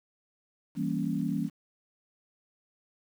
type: chord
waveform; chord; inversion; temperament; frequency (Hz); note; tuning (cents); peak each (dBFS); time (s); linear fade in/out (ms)
sine; E diminished seventh; none; equal; 164.81 / 196 / 233.1 / 277.2; E3 / G3 / Bb3 / Db4; 0 / 0 / 0 / 0; -33; 0.75-1.5; 50
effects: 9-bit